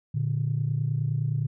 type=tone pair together; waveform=sine; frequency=116.54 / 146.21 Hz; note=A#2 / D3; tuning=0 / -7 cents; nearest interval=major third; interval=393 cents; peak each=-26 dBFS; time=0.14-1.47 s; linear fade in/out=10 ms; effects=tanh soft clip ceiling -16 dBFS